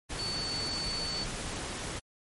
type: tone in noise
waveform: sine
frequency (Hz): 4477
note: C#8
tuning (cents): +16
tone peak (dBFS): -33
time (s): 0.18-1.25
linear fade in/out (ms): 20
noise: pink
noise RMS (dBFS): -37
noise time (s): 0.09-2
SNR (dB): +1
effects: MP3 48 kbps